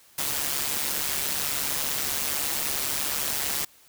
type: noise with amplitude modulation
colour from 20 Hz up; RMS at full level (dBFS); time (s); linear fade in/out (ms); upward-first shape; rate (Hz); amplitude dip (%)
white; -25; 0.18-3.65; 5; sine; 143; 65
effects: white hiss -56 dBFS RMS until 3.88 s